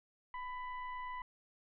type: tone with frequency modulation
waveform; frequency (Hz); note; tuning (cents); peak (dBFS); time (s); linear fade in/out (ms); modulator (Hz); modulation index
sine; 1000; B5; +21; -40; 0.34-1.22; 2; 986; 0.79
effects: none